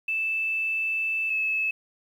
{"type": "tone pair in turn", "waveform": "sine", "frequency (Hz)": [2637, 2601], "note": ["E7", "E7"], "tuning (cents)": [0, -24], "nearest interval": "unison", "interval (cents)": 24, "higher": "first", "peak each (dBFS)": [-24, -23], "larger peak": "second", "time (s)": [[0.08, 1.3], [1.3, 1.71]], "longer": "first", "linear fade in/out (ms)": 5, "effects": ["9-bit"]}